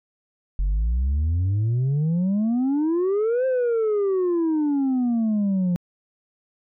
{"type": "exponential two-way sweep", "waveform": "sine", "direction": "up then down", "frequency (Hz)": [44.45, 528, 173.2], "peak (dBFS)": -16, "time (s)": [0.59, 5.76], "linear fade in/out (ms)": 0, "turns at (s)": 3.46, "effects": ["tanh soft clip ceiling -18 dBFS"]}